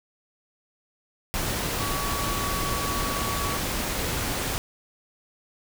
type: tone in noise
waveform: sine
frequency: 1132 Hz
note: C#6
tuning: 36 cents sharp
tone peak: -31 dBFS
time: 1.8-3.57 s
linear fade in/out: 0 ms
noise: pink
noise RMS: -28 dBFS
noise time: 1.34-4.58 s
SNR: -6 dB
effects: none